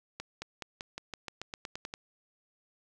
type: accelerating click train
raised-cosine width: 0.2 ms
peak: -21 dBFS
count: 13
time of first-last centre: 0.2-1.939 s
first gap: 220 ms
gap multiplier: 0.92
effects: none